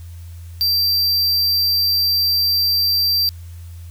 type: tone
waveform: square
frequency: 4699 Hz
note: D8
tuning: in tune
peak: -15 dBFS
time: 0.61-3.29 s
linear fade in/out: 0 ms
effects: added 85 Hz sine -32 dBFS peak until 3.9 s + white hiss -51 dBFS RMS until 3.9 s